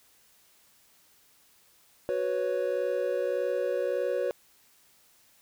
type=chord; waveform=triangle; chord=F# suspended fourth; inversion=none; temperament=just; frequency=370 / 493.3 / 555 Hz; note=F#4 / B4 / C#5; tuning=0 / -2 / +2 cents; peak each=-31 / -28 / -28 dBFS; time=2.09-4.31 s; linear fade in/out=0 ms; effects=white hiss -62 dBFS RMS until 5.41 s